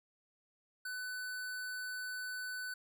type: tone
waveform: square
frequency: 1500 Hz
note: F#6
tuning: 23 cents sharp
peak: -40 dBFS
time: 0.85-2.74 s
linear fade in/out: 5 ms
effects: none